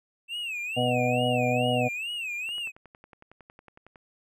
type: tone with vibrato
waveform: triangle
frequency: 2637 Hz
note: E7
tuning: in tune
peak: -29 dBFS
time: 0.28-2.72 s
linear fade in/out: 50 ms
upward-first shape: sine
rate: 2.3 Hz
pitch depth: 170 cents each way
type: harmonic tone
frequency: 123.6 Hz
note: B2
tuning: 2 cents sharp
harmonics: 1 / 2 / 4 / 5 / 6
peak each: -29 / -29 / -29 / -29 / -29 dBFS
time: 0.76-1.89 s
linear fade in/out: 20 ms
type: click train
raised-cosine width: 0.5 ms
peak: -34 dBFS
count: 17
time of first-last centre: 2.49-3.958 s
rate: 10.9 Hz
effects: none